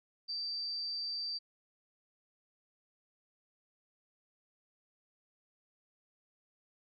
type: tone with amplitude modulation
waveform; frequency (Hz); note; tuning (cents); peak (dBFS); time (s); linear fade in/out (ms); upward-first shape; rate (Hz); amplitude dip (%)
sine; 4668; D8; -11; -34; 0.28-1.39; 20; sine; 162; 30
effects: none